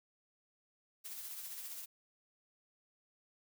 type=noise with tremolo; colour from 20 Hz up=blue; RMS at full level=-44 dBFS; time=1.04-1.86 s; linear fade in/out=20 ms; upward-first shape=triangle; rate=15 Hz; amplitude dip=45%; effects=none